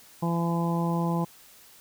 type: harmonic tone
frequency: 169.1 Hz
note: E3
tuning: 44 cents sharp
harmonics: 1 / 2 / 3 / 4 / 5 / 6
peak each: -25 / -33 / -36 / -38 / -34 / -35 dBFS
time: 0.22-1.25 s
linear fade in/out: 10 ms
effects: white hiss -53 dBFS RMS until 1.8 s